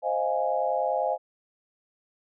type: chord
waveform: sine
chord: F minor seventh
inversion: second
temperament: equal with one note detuned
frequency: 523.3 / 622.3 / 692.4 / 830.6 Hz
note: C5 / Eb5 / F5 / Ab5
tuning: 0 / 0 / -15 / 0 cents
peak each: -29 dBFS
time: 0.02-1.18 s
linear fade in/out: 50 ms
effects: none